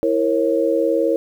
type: chord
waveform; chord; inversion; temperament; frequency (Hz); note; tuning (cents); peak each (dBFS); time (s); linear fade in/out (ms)
sine; A# diminished; second; equal with one note detuned; 329.6 / 466.2 / 545.2; E4 / A#4 / C#5; 0 / 0 / -29; -20 / -19 / -19; 0.03-1.16; 0
effects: 8-bit